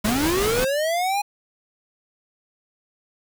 square linear sweep, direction up, 200 to 830.6 Hz, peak -21 dBFS, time 0.04-1.22 s, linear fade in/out 10 ms
pink noise with tremolo, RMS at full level -25 dBFS, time 0.04-0.65 s, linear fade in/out 10 ms, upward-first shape sine, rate 5.6 Hz, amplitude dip 25%
effects none

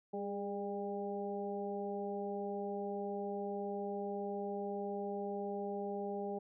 harmonic tone with a mistuned harmonic, 200 Hz, G3, 35 cents sharp, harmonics 1 / 2 / 3 / 4, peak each -43 / -40 / -45 / -44 dBFS, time 0.13-6.39 s, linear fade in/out 10 ms, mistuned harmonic 2, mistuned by +31 cents, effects none

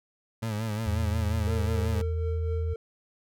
30% pulse tone with vibrato, 108.7 Hz, A2, 21 cents flat, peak -26 dBFS, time 0.42-2.02 s, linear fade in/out 10 ms, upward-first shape sine, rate 5.6 Hz, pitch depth 77 cents each way
sine tone with pitch glide, 82.41 to 81.75 Hz, E2 to E2, 0 to -14 cents, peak -26 dBFS, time 0.86-2.74 s, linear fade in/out 10 ms, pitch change -14 cents, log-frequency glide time 1.11-1.44 s
triangle tone with tremolo, 453.1 Hz, A#4, 49 cents flat, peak -30 dBFS, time 1.47-2.76 s, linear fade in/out 2 ms, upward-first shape triangle, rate 4 Hz, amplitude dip 60%
effects none

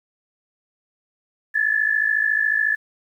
sine tone pair together, 1706 / 1760 Hz, G#6 / A6, +46 / 0 cents, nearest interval minor second, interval 54 cents, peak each -20 dBFS, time 1.54-2.76 s, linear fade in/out 20 ms, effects 9-bit

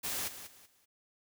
white noise with echo, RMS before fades -36 dBFS, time 0.03-0.29 s, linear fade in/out 20 ms, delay 190 ms, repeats 3, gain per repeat -11 dB, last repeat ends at 0.86 s, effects none

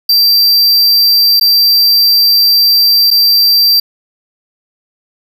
square tone with dropouts, 4699 Hz, D8, in tune, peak -6 dBFS, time 0.09-3.8 s, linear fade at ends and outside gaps 5 ms, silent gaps 1.398-1.41 / 3.105-3.111 s, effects 8-bit

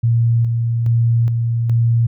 sine tone with tremolo, 116.54 Hz, A#2, in tune, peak -11 dBFS, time 0.03-2.07 s, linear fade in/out 10 ms, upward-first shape square, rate 1.2 Hz, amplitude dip 35%, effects none

